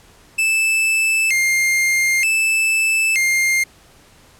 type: tone with vibrato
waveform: 45% pulse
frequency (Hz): 2359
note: D7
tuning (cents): +7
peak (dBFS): -14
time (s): 0.38-3.64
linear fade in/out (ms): 10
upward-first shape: square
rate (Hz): 0.54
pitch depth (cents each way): 190
effects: pink hiss -49 dBFS RMS until 4.39 s + low-pass 12000 Hz 12 dB/octave